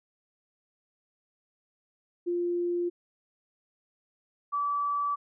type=tone pair in turn; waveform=sine; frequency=349.2 / 1153.1 Hz; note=F4 / D6; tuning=0 / -32 cents; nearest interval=octave + major sixth; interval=2068 cents; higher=second; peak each=-26 dBFS; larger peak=neither; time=2.26-2.9 / 4.52-5.16 s; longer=neither; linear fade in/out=20 ms; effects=none